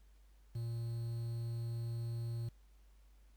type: tone with quantisation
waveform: triangle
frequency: 116.54 Hz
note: A#2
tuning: in tune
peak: -35 dBFS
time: 0.55-2.49 s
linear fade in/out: 5 ms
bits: 10
effects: added 50 Hz sine -60 dBFS peak until 3.36 s + pink hiss -75 dBFS RMS until 3.36 s